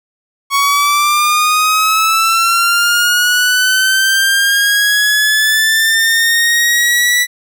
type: linear sweep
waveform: sawtooth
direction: up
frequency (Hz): 1108.7 to 1964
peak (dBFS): -6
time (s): 0.5-7.27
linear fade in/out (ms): 50
effects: none